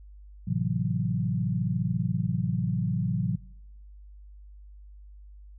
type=chord; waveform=sine; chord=F# half-diminished seventh; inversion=first; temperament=equal; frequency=110 / 130.81 / 164.81 / 185 Hz; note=A2 / C3 / E3 / F#3; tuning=0 / 0 / 0 / 0 cents; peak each=-30 dBFS; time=0.47-3.36 s; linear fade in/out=10 ms; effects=noise-tail reverb RT60 0.8 s tail -23 dB re dry + added 50 Hz sine -45 dBFS peak until 5.58 s